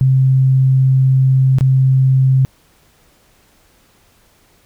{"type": "tone with dropouts", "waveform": "sine", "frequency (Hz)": 132, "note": "C3", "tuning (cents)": 16, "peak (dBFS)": -8, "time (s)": [0.01, 2.45], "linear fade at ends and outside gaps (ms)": 0, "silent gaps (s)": [1.585, 1.609], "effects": ["pink hiss -53 dBFS RMS until 4.65 s"]}